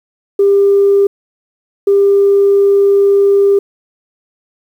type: tone pair in turn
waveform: sine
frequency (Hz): 398.8 / 398.8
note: G4 / G4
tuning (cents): +30 / +30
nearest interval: unison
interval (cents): 0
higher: neither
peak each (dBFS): -5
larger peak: neither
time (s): 0.39-1.07 / 1.87-3.59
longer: second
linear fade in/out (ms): 5
effects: tanh soft clip ceiling -1 dBFS + 7-bit